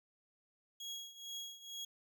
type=tone with tremolo; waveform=30% pulse; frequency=3309 Hz; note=G#7; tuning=7 cents flat; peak=-38 dBFS; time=0.8-1.85 s; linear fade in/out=5 ms; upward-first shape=triangle; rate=2.2 Hz; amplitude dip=85%; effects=none